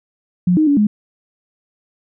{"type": "tone with pitch steps", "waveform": "sine", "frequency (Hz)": [178.7, 310.5, 285.5, 209.7], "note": ["F3", "D#4", "D4", "G#3"], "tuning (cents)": [40, -3, -49, 17], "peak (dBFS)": -10, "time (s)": [0.47, 0.87], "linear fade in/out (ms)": 5, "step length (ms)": 100, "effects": []}